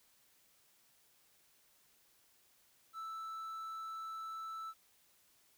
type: tone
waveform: triangle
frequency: 1318.5 Hz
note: E6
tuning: in tune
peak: -40 dBFS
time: 2.93-4.74 s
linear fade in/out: 50 ms
effects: white hiss -70 dBFS RMS until 5.57 s